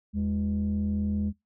sine tone pair together, 81.3 / 206.2 Hz, E2 / G#3, -23 / -12 cents, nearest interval octave + major third, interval 1611 cents, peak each -28 / -25 dBFS, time 0.13-1.33 s, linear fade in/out 50 ms, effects noise-tail reverb RT60 0.2 s tail -24 dB re dry + tanh soft clip ceiling -21 dBFS

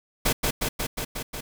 pink noise with echo, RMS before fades -22 dBFS, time 0.25-0.33 s, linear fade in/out 10 ms, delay 180 ms, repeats 6, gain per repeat -2 dB, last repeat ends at 1.41 s, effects none

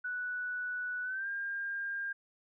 sine tone with pitch glide, 1480 to 1604.7 Hz, F#6 to G6, 0 to +40 cents, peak -34 dBFS, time 0.04-2.13 s, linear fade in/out 10 ms, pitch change +140 cents, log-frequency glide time 1.03-1.28 s, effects none

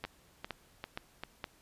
two click trains, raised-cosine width 0.3 ms, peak -21 / -23 dBFS, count 4 / 4, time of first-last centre 0.04-1.442 / 0.05-1.236 s, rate 2.14 / 2.53 Hz, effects pink hiss -64 dBFS RMS until 1.61 s + resampled to 32000 Hz

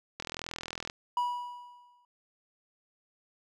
click train, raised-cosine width 0.2 ms, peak -19 dBFS, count 30, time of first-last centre 0.2-0.899 s, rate 41.5 Hz
triangle tone with exponential decay, 975 Hz, B5, 23 cents flat, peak -23 dBFS, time 1.17-2.05 s, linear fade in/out 2 ms, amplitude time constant 190 ms
effects none

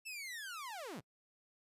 sawtooth linear sweep, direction down, 2686 to 97.5 Hz, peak -40 dBFS, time 0.05-1.01 s, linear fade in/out 20 ms, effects noise-tail reverb RT60 0.1 s tail -24 dB re dry + resampled to 32000 Hz

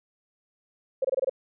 sine tone bursts, 531 Hz, C5, 25 cents sharp, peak -21 dBFS, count 6, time 1.02-1.296 s, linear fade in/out 5 ms, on 26 ms, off 24 ms, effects none

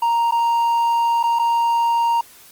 triangle tone with dropouts, 932.3 Hz, A#5, in tune, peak -13 dBFS, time 0.02-2.21 s, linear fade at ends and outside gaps 5 ms, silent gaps 0.311-0.321 / 1.23-1.237 / 1.389-1.394 s, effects white hiss -46 dBFS RMS until 2.51 s + Opus 24 kbps

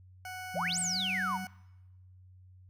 20% pulse tone, 740 Hz, F#5, in tune, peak -35 dBFS, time 0.25-1.47 s, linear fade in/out 2 ms
sine tone with pitch glide, 174.61 to 189.32 Hz, F3 to F#3, 0 to +40 cents, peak -38 dBFS, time 0.54-1.45 s, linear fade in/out 5 ms, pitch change +140 cents, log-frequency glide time 0.88-0.99 s
sine exponential two-way sweep, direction up then down, 476.7 to 8870 to 858 Hz, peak -30 dBFS, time 0.55-1.38 s, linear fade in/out 20 ms, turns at 0.79 s
effects noise-tail reverb RT60 1.0 s tail -23 dB re dry + added 92 Hz sine -53 dBFS peak until 2.69 s

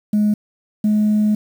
sine tone pair in turn, 210 / 211.8 Hz, G#3 / G#3, +19 / +34 cents, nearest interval unison, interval 15 cents, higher second, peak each -11 dBFS, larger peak neither, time 0.13-0.34 / 0.84-1.35 s, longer second, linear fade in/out 5 ms, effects tanh soft clip ceiling -10 dBFS + 7-bit

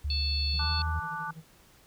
sine tone with pitch glide, 72.7 to 79.74 Hz, D2 to D#2, -17 to +43 cents, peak -28 dBFS, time 0.04-1 s, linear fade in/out 10 ms, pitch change +160 cents, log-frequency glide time 0.58-0.69 s
harmonic tone, 880 Hz, A5, in tune, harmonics 3 / 4 / 5, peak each -40 / -41 / -30 dBFS, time 0.1-0.82 s, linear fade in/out 2 ms
triangle tone with tremolo, 160 Hz, D#3, 49 cents sharp, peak -38 dBFS, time 0.53-1.44 s, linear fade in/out 5 ms, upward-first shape sine, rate 12 Hz, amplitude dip 90%
sine chord, D major, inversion second, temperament equal, 880 / 1174.7 / 1480 Hz, A5 / D6 / F#6, 0 / 0 / 0 cents, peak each -37 dBFS, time 0.59-1.31 s, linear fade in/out 5 ms
effects pink hiss -59 dBFS RMS until 1.86 s

